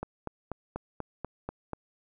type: click train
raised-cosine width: 1 ms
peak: -20 dBFS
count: 8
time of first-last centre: 0.03-1.733 s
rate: 4.11 Hz
effects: none